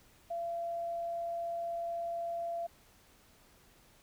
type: tone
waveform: sine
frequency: 681 Hz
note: F5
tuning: 44 cents flat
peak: -34 dBFS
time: 0.3-2.67 s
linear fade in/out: 10 ms
effects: pink hiss -63 dBFS RMS until 4.02 s